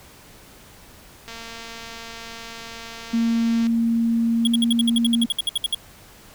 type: click train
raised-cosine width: 0.2 ms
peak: -20 dBFS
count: 548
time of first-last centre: 1.28-3.669 s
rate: 229 Hz
type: tone with pitch glide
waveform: sine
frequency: 230.6 to 233.5 Hz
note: A#3 to A#3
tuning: -19 to +3 cents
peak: -17 dBFS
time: 3.13-5.26 s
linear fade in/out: 10 ms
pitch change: +22 cents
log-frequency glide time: 4.39-4.52 s
type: tone bursts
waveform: square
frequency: 3322 Hz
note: G#7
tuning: in tune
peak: -19 dBFS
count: 16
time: 4.45-5.747 s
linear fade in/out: 2 ms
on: 22 ms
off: 63 ms
effects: pink hiss -47 dBFS RMS until 6.34 s